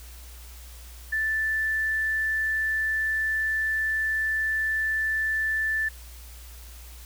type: tone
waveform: sine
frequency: 1760 Hz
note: A6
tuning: in tune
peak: -23 dBFS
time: 1.12-5.89 s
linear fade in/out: 10 ms
effects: added 60 Hz sine -42 dBFS peak until 7.05 s + white hiss -49 dBFS RMS until 7.05 s